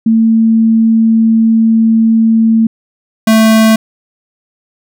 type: tone pair in turn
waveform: sine / square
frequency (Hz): 224.6 / 221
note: A3 / A3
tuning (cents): +36 / +8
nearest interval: unison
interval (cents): 28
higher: first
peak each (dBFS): -5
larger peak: neither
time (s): 0.06-2.67 / 3.27-3.76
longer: first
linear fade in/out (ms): 5
effects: none